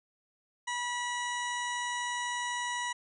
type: harmonic tone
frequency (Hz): 972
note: B5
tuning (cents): -28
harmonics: 1 / 2 / 3 / 4 / 6 / 7 / 8 / 9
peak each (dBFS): -35 / -36 / -42 / -44 / -46 / -46 / -51 / -48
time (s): 0.67-2.93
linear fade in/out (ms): 10
effects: none